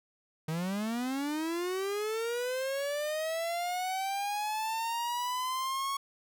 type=linear sweep; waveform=45% pulse; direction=up; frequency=153.8 to 1108.7 Hz; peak=-31 dBFS; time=0.48-5.97 s; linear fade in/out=5 ms; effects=none